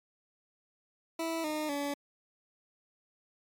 20% pulse tone with pitch steps, 328 / 306 / 285.5 Hz, E4 / D#4 / D4, -9 / -29 / -49 cents, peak -27 dBFS, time 1.19-1.94 s, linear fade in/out 5 ms, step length 250 ms, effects MP3 96 kbps

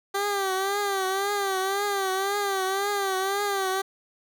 15% pulse tone with vibrato, 392.7 Hz, G4, 3 cents sharp, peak -18 dBFS, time 0.14-3.82 s, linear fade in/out 10 ms, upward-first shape triangle, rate 1.9 Hz, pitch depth 87 cents each way, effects none

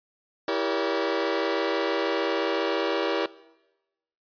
sawtooth chord, E diminished seventh, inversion none, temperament just, 329.6 / 395.6 / 474.7 / 569.6 Hz, E4 / G4 / Bb4 / Db5, 0 / +16 / +31 / +47 cents, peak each -26 dBFS, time 0.48-3.26 s, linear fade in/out 2 ms, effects noise-tail reverb RT60 1.0 s tail -20 dB re dry + resampled to 11025 Hz

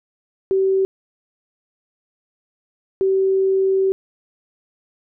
sine tone bursts at uneven times, 384 Hz, G4, 36 cents flat, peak -14 dBFS, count 2, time 0.51-0.85 / 3.01-3.92 s, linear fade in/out 0 ms, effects none

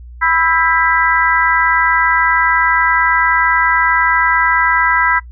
harmonic tone with a mistuned harmonic, 329.6 Hz, E4, in tune, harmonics 3 / 4 / 5 / 6, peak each -16 / -16 / -16 / -16 dBFS, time 0.21-5.2 s, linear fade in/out 20 ms, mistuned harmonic 5, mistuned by -44 cents, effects noise-tail reverb RT60 0.1 s tail -20 dB re dry + added 60 Hz sine -31 dBFS peak until 5.31 s

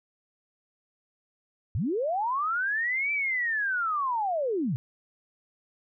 sine linear two-way sweep, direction up then down, 76 to 2343 to 107.3 Hz, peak -25 dBFS, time 1.75-4.76 s, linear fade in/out 0 ms, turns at 3.12 s, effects none

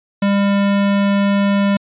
square tone, 200.1 Hz, G3, 36 cents sharp, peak -13 dBFS, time 0.22-1.77 s, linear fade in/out 5 ms, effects resampled to 8000 Hz

